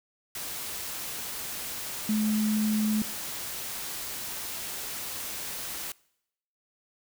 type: tone in noise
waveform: sine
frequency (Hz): 214.3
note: A3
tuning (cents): -45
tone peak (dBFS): -23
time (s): 2.09-3.02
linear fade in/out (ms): 2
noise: white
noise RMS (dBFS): -36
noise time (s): 0.35-5.92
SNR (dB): +10
effects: noise-tail reverb RT60 0.8 s tail -24 dB re dry